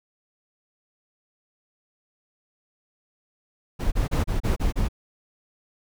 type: noise bursts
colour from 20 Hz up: brown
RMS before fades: -22 dBFS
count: 7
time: 3.79-4.886 s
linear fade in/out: 20 ms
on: 130 ms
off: 31 ms
effects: none